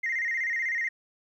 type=tone with vibrato; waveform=sine; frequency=1975.5 Hz; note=B6; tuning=in tune; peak=-25 dBFS; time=0.03-0.89 s; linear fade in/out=10 ms; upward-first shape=square; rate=16 Hz; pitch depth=96 cents each way; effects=tanh soft clip ceiling -22 dBFS + 11-bit